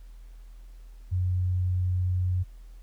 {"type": "tone", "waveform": "sine", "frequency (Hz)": 91, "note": "F#2", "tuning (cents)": -28, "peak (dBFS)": -23, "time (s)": [1.11, 2.44], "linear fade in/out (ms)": 20, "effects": ["added 41 Hz sine -43 dBFS peak until 2.82 s", "pink hiss -65 dBFS RMS until 2.82 s"]}